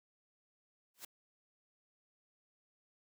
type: noise with exponential growth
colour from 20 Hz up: white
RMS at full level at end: -42 dBFS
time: 0.94-1.05 s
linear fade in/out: 5 ms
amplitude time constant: 22 ms
effects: high-pass 200 Hz 12 dB/octave